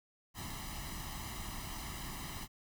pink noise with comb filter, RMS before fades -43 dBFS, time 0.34-2.48 s, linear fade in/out 50 ms, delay 1 ms, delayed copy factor +0.75, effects none

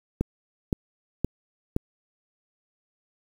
click train, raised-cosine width 3 ms, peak -10 dBFS, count 4, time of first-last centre 0.21-1.764 s, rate 1.93 Hz, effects 7-bit

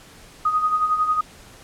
sine tone with tremolo, 1247 Hz, D#6, 3 cents sharp, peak -15 dBFS, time 0.45-1.21 s, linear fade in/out 5 ms, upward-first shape sine, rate 11 Hz, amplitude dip 60%, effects pink hiss -46 dBFS RMS until 1.63 s + low-pass 11000 Hz 12 dB/octave

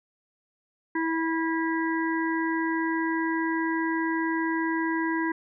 harmonic tone, 325.9 Hz, E4, 20 cents flat, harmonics 1 / 3 / 5 / 6, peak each -26 / -31 / -33 / -34 dBFS, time 0.95-5.32 s, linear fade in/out 5 ms, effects none

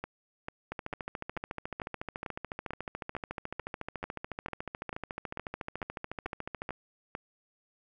two click trains, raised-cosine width 0.5 ms, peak -21 / -21 dBFS, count 84 / 17, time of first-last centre 0.72-6.691 / 0.04-7.151 s, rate 13.9 / 2.25 Hz, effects none

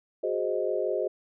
sine chord, Ab dominant seventh, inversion third, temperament equal, 370 / 415.3 / 523.3 / 622.3 Hz, Gb4 / Ab4 / C5 / Eb5, 0 / 0 / 0 / 0 cents, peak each -31 dBFS, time 0.23-1.08 s, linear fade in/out 10 ms, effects none

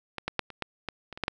clicks, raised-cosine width 0.3 ms, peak -17 / -13 / -9 / -26 / -14 / -16 / -24 / -25 / -12 / -11 dBFS, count 10, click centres 0.183 / 0.28 / 0.393 / 0.503 / 0.623 / 0.887 / 1.127 / 1.175 / 1.237 / 1.281 s, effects none

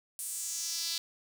sawtooth tone with high-pass filter sweep, 334.6 Hz, E4, 26 cents sharp, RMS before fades -36 dBFS, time 0.19-0.98 s, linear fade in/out 0 ms, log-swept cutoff 9600 to 4200 Hz, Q 2.8, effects none

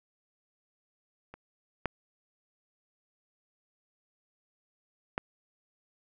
clicks, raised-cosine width 0.5 ms, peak -30 / -14 / -15 dBFS, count 3, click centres 1.34 / 1.857 / 5.179 s, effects none

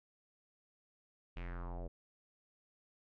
square tone with low-pass filter sweep, 43.65 Hz, F1, in tune, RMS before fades -43 dBFS, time 1.36-1.88 s, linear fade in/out 10 ms, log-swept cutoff 2800 to 520 Hz, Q 3.6, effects none

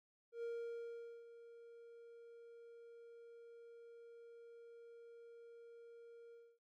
triangle tone with ADSR envelope, 467.1 Hz, A#4, 3 cents sharp, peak -39 dBFS, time 0.32-6.59 s, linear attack 110 ms, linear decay 810 ms, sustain -15 dB, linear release 260 ms, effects none

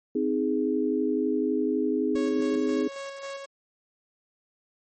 sine chord, Ab major, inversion first, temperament just, 259.6 / 311.5 / 415.3 Hz, C4 / Eb4 / Ab4, -13 / +2 / 0 cents, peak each -27 dBFS, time 0.15-2.88 s, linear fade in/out 5 ms
sawtooth tone with tremolo, 552 Hz, C#5, 7 cents flat, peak -30 dBFS, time 2.15-3.46 s, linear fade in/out 10 ms, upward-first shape square, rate 3.7 Hz, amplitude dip 35%
effects MP3 32 kbps

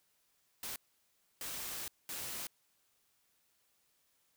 white noise bursts at uneven times, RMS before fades -42 dBFS, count 3, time 0.63-0.76 / 1.41-1.88 / 2.09-2.47 s, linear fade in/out 2 ms, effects white hiss -75 dBFS RMS until 4.36 s

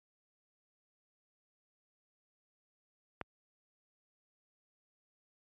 click, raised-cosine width 0.5 ms, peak -22 dBFS, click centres 3.213 s, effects high-pass 60 Hz 12 dB/octave + MP3 96 kbps

